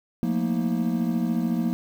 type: tone cluster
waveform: triangle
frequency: 177.2 / 221.3 / 235.2 / 317.4 Hz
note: F3 / A3 / A#3 / D#4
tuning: +25 / +10 / +16 / +35 cents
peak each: -25 / -28 / -23 / -30 dBFS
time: 0.23-1.73 s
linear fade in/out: 0 ms
effects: 8-bit